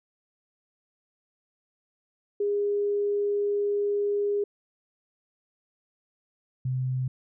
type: tone pair in turn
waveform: sine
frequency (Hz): 408.5 / 128.67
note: G#4 / C3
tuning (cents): -29 / -29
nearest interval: octave + minor sixth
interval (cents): 2000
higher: first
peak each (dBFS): -23 / -25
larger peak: first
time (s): 2.4-4.44 / 6.65-7.08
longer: first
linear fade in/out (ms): 5
effects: none